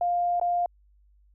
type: tone with dropouts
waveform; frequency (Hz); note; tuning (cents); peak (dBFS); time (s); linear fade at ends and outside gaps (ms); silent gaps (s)
sine; 702; F5; +9; -22; 0.01-0.66; 2; 0.398-0.413
effects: added 50 Hz sine -57 dBFS peak until 1.34 s